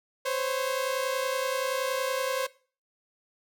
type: tone pair together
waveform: sawtooth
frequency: 514.4 / 545 Hz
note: C5 / C#5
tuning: -30 / -29 cents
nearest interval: minor second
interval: 101 cents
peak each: -26 dBFS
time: 0.25-2.47 s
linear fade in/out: 10 ms
effects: noise-tail reverb RT60 0.4 s tail -20 dB re dry